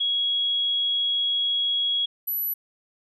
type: tone pair in turn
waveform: sine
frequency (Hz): 3322 / 11838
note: G#7 / F#9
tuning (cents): 0 / 0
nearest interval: octave + minor seventh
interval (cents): 2200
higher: second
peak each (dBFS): -21 / -24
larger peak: first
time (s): 0-2.06 / 2.27-2.54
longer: first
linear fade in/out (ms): 10
effects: none